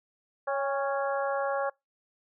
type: harmonic tone with a mistuned harmonic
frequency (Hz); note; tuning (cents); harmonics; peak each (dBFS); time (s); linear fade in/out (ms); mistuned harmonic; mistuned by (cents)
277.2; C#4; 0; 2 / 3 / 4 / 5 / 6; -29 / -33 / -35 / -37 / -39; 0.47-1.7; 10; 3; -34
effects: noise-tail reverb RT60 0.2 s tail -26 dB re dry